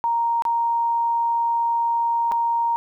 sine tone with dropouts, 932.3 Hz, A#5, in tune, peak -18 dBFS, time 0.04-2.76 s, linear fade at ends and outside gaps 0 ms, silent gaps 0.422-0.452 / 2.315-2.32 s, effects 10-bit

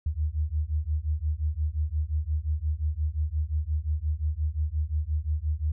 sine beating tone pair, 73.8 / 79.5 Hz, D2 / D#2, +9 / +38 cents, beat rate 5.7 Hz, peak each -28 dBFS, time 0.06-5.72 s, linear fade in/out 5 ms, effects none

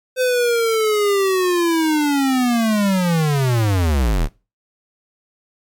square linear sweep, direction down, 514 to 32.56 Hz, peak -15 dBFS, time 0.16-4.29 s, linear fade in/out 50 ms, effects noise-tail reverb RT60 0.3 s tail -22 dB re dry + MP3 96 kbps

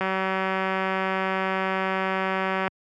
click train, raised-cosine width 0.5 ms, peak -11 dBFS, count 508, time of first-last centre 0.01-2.678 s, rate 190 Hz, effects high-pass 100 Hz 12 dB/octave

